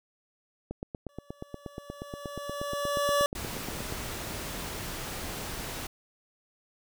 click train, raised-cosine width 2 ms, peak -22 dBFS, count 28, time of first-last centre 0.71-3.924 s, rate 8.4 Hz
25% pulse tone with exponential growth, 574 Hz, D5, 40 cents flat, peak -18 dBFS, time 1.09-3.26 s, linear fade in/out 1 ms, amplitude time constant 470 ms
pink noise, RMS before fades -37 dBFS, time 3.35-5.87 s, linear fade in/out 5 ms
effects none

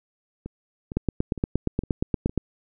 two click trains, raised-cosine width 3 ms, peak -21 / -9 dBFS, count 5 / 13, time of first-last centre 0.46-2.295 / 0.97-2.377 s, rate 2.18 / 8.53 Hz, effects none

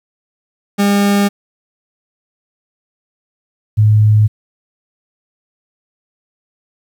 40% pulse / sine tone pair in turn, 201.7 / 106.85 Hz, G3 / G#2, +50 / +50 cents, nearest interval major seventh, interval 1100 cents, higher first, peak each -9 / -6 dBFS, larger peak second, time 0.78-1.29 / 3.77-4.28 s, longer neither, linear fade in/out 20 ms, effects 8-bit

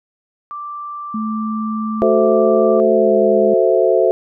sine tone, 1174.7 Hz, D6, in tune, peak -25 dBFS, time 0.51-2.8 s, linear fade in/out 0 ms
sine tone with pitch glide, 218.2 to 209.8 Hz, A3 to G#3, -14 to +18 cents, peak -19 dBFS, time 1.14-3.54 s, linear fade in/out 5 ms, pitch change -68 cents, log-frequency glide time 2.94-3.15 s
sine chord, F# half-diminished seventh, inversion none, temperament equal with one note detuned, 370 / 440 / 523.3 / 661.5 Hz, F#4 / A4 / C5 / E5, 0 / 0 / 0 / +6 cents, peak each -16 dBFS, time 2.02-4.11 s, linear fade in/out 0 ms
effects none

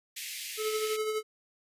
pink high-pass noise, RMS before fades -39 dBFS, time 0.16-0.97 s, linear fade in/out 10 ms, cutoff 2000 Hz, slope 48 dB/octave
square tone with tremolo, 432.1 Hz, A4, 31 cents flat, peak -28 dBFS, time 0.57-1.23 s, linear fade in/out 50 ms, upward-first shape triangle, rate 12 Hz, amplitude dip 50%
effects resampled to 32000 Hz

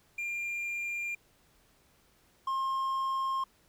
triangle tone pair in turn, 2395 / 1066.9 Hz, D7 / C6, +33 / +33 cents, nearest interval octave + major second, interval 1400 cents, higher first, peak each -31 / -27 dBFS, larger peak second, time 0.18-1.15 / 2.47-3.44 s, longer neither, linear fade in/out 5 ms, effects pink hiss -66 dBFS RMS until 3.68 s

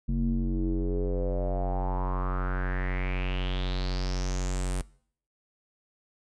square tone with low-pass filter sweep, 46 Hz, F#1, 9 cents flat, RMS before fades -28 dBFS, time 0.08-4.82 s, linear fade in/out 10 ms, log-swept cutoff 200 to 9400 Hz, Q 5.6, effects noise-tail reverb RT60 0.6 s tail -22 dB re dry

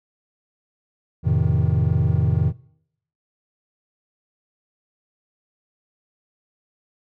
triangle chord, F dominant seventh, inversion none, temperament just, 87.31 / 109.13 / 130.96 / 157.15 Hz, F2 / A2 / C3 / Eb3, 0 / -14 / +2 / +18 cents, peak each -19 dBFS, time 1.23-2.53 s, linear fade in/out 50 ms, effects noise-tail reverb RT60 0.7 s tail -22 dB re dry + tanh soft clip ceiling -8 dBFS

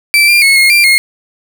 35% pulse tone with pitch steps, 2331 / 2389 / 2187 / 2152 / 2372 / 2149 Hz, D7 / D7 / C#7 / C7 / D7 / C7, -14 / +29 / -24 / +48 / +17 / +46 cents, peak -3 dBFS, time 0.14-0.98 s, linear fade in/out 0 ms, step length 140 ms, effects none

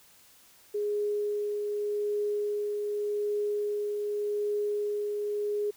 sine tone with tremolo, 414.9 Hz, G#4, 2 cents flat, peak -26 dBFS, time 0.74-5.71 s, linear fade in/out 10 ms, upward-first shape triangle, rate 0.85 Hz, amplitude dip 30%, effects white hiss -58 dBFS RMS until 5.76 s

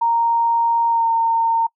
sine tone with pitch glide, 929 to 914.6 Hz, A#5 to A#5, -6 to -33 cents, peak -14 dBFS, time 0.01-1.67 s, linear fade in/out 10 ms, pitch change -27 cents, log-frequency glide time 0.88-1.07 s, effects noise-tail reverb RT60 0.1 s tail -25 dB re dry

